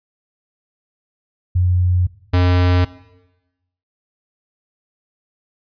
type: tone pair in turn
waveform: sine / square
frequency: 90 / 90 Hz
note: F#2 / F#2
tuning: -47 / -47 cents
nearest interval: unison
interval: 0 cents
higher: neither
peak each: -12 dBFS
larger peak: neither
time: 1.55-2.07 / 2.33-2.85 s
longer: neither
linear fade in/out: 10 ms
effects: noise-tail reverb RT60 1.0 s tail -18 dB re dry + resampled to 11025 Hz